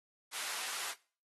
pink high-pass noise, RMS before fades -40 dBFS, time 0.31-0.95 s, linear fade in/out 50 ms, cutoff 1100 Hz, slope 12 dB/octave, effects noise-tail reverb RT60 0.4 s tail -21 dB re dry + AAC 32 kbps

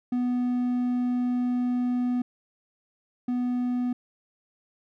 triangle tone pair in turn, 246.9 / 246.9 Hz, B3 / B3, 0 / 0 cents, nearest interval unison, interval 0 cents, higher neither, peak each -21 / -22 dBFS, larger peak first, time 0.12-2.22 / 3.28-3.93 s, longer first, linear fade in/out 5 ms, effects none

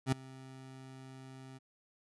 25% pulse tone with ADSR envelope, 131.9 Hz, C3, 14 cents sharp, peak -22 dBFS, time 0.06-1.59 s, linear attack 62 ms, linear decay 8 ms, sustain -23 dB, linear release 22 ms, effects resampled to 24000 Hz

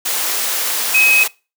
sine tone in noise, 2544 Hz, D#7, 38 cents sharp, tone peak -9 dBFS, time 0.94-1.24 s, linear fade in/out 10 ms, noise white, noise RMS -19 dBFS, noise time 0.05-1.28 s, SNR +7 dB, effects noise-tail reverb RT60 0.3 s tail -23 dB re dry + high-pass 400 Hz 12 dB/octave

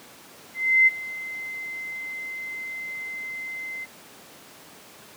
sine tone with ADSR envelope, 2068 Hz, C7, 21 cents flat, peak -12 dBFS, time 0.54-3.86 s, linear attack 330 ms, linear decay 25 ms, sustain -19 dB, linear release 26 ms, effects pink hiss -47 dBFS RMS until 5.16 s + high-pass 200 Hz 12 dB/octave

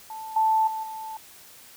sine tone with level steps, 880 Hz, A5, in tune, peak -34 / -18 / -28 / -33 dBFS, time 0.1-1.17 s, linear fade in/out 2 ms, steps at 0.36 / 0.67 / 0.83 s, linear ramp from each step 5 ms, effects white hiss -49 dBFS RMS until 1.76 s

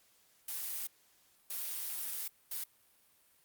blue noise bursts at uneven times, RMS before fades -39 dBFS, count 3, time 0.48-0.87 / 1.5-2.28 / 2.51-2.64 s, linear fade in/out 5 ms, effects white hiss -68 dBFS RMS until 3.44 s + Opus 48 kbps

